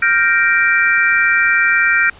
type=chord; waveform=sine; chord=G minor seventh; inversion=third; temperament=equal; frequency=1396.9 / 1568 / 1864.7 / 2349 Hz; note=F6 / G6 / Bb6 / D7; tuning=0 / 0 / 0 / 0 cents; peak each=-16 dBFS; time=0.02-2.1 s; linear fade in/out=5 ms; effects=pink hiss -42 dBFS RMS until 2.19 s + resampled to 8000 Hz